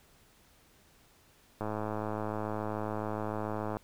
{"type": "click train", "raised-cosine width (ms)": 1, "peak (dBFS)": -21, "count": 232, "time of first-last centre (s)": [1.61, 3.769], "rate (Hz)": 107, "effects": ["pink hiss -63 dBFS RMS until 3.83 s"]}